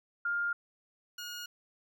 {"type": "tone pair in turn", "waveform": ["sine", "15% pulse"], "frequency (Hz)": [1406, 1436.4], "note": ["F6", "F6"], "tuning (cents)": [11, 48], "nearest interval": "unison", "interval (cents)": 37, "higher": "second", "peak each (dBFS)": [-29, -33], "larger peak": "first", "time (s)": [[0.25, 0.53], [1.18, 1.46]], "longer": "neither", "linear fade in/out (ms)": 5, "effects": []}